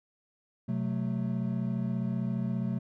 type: chord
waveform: triangle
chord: F# diminished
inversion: second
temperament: equal with one note detuned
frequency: 128.34 / 185 / 220 Hz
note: C3 / F#3 / A3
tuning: -33 / 0 / 0 cents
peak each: -31 dBFS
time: 0.68-2.79 s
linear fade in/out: 10 ms
effects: none